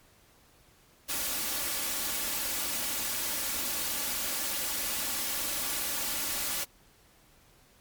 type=noise with comb filter; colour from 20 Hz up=white; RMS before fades=-32 dBFS; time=1.08-6.65 s; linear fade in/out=20 ms; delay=3.5 ms; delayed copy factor=+0.5; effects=pink hiss -61 dBFS RMS until 7.8 s + MP3 96 kbps